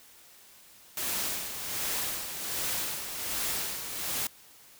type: noise with tremolo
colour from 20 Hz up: white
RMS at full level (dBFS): -31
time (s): 0.97-4.27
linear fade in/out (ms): 2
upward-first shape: sine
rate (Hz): 1.3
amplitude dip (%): 55
effects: white hiss -55 dBFS RMS until 4.79 s